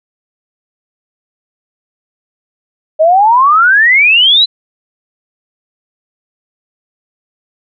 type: exponential sweep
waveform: sine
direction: up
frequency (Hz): 610 to 4069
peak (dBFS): -4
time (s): 2.99-4.46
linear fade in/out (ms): 20
effects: none